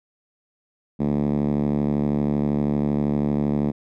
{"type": "tone with band-pass filter", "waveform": "5% pulse", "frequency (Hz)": 72.7, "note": "D2", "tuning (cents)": -17, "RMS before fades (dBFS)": -22, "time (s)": [0.99, 3.72], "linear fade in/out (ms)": 20, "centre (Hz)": 200, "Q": 2.2, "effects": []}